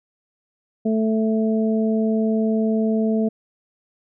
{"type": "harmonic tone", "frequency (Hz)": 220, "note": "A3", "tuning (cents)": 0, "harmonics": [1, 2, 3], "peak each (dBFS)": [-18, -24, -28], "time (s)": [0.85, 3.29], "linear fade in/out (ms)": 10, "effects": []}